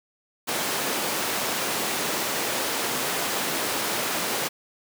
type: high-pass noise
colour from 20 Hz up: pink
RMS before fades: -27 dBFS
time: 0.47-4.49 s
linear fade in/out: 20 ms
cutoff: 300 Hz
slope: 12 dB/octave
effects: none